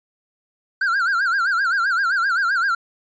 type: tone with vibrato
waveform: triangle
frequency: 1480 Hz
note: F#6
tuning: in tune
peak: -15 dBFS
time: 0.81-2.75 s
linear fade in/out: 5 ms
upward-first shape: sine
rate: 7.7 Hz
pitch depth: 170 cents each way
effects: resampled to 16000 Hz